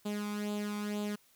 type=tone with flanger; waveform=sawtooth; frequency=207.7 Hz; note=G#3; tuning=in tune; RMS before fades=-36 dBFS; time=0.05-1.16 s; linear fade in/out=10 ms; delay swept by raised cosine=0.26 to 0.88 ms; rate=2.1 Hz; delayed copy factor=+0.65; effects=white hiss -66 dBFS RMS until 1.35 s